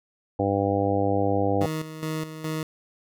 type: harmonic tone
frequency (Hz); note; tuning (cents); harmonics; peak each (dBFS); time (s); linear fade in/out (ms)
99.5; G2; +26; 1 / 2 / 3 / 4 / 5 / 6 / 7 / 8; -28 / -32 / -27 / -32 / -26 / -32 / -30 / -30; 0.39-1.66; 5
type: tone with tremolo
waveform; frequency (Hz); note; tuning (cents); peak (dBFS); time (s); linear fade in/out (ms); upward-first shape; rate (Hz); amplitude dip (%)
20% pulse; 157.3; D#3; +19; -22; 1.61-2.63; 2; square; 2.4; 65
effects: none